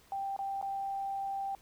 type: tone with dropouts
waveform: sine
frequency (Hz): 786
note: G5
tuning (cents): +4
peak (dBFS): -33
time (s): 0.12-1.55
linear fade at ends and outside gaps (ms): 1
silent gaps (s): 0.364-0.39 / 0.614-0.626
effects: pink hiss -62 dBFS RMS until 1.61 s